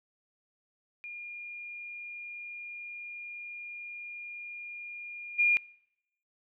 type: tone with level steps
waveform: sine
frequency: 2417 Hz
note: D7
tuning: 49 cents sharp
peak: -39 / -21 dBFS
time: 1.04-5.57 s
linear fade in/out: 0 ms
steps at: 5.38 s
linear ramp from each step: 20 ms
effects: noise-tail reverb RT60 0.8 s tail -25 dB re dry